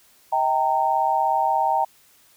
sine tone cluster, 637 / 782 / 919 Hz, D#5 / G5 / A#5, +41 / -4 / -25 cents, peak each -27 / -21 / -21 dBFS, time 0.32-1.85 s, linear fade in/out 10 ms, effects white hiss -56 dBFS RMS until 2.36 s

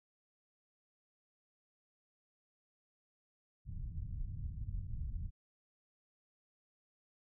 pink low-pass noise, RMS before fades -41 dBFS, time 3.65-5.31 s, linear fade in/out 50 ms, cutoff 130 Hz, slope 24 dB/octave, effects none

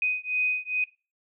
sine beating tone pair, 2499 / 2501.4 Hz, D#7 / D#7, +7 / +9 cents, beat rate 2.4 Hz, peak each -28 dBFS, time 0.02-0.84 s, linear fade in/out 2 ms, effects noise-tail reverb RT60 0.3 s tail -20 dB re dry

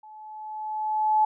sine tone with level ramp, 860 Hz, A5, 40 cents flat, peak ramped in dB -44 to -16 dBFS, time 0.03-1.25 s, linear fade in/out 5 ms, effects none

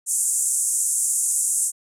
white band-pass noise, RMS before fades -22 dBFS, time 0.06-1.72 s, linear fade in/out 50 ms, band 7100 to 10000 Hz, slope 48 dB/octave, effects none

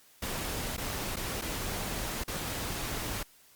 pink noise with dropouts, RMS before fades -35 dBFS, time 0.22-3.23 s, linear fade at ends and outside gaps 5 ms, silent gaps 0.767-0.778 / 1.16-1.167 / 1.414-1.419 / 2.238-2.279 s, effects white hiss -60 dBFS RMS until 3.55 s + Opus 48 kbps

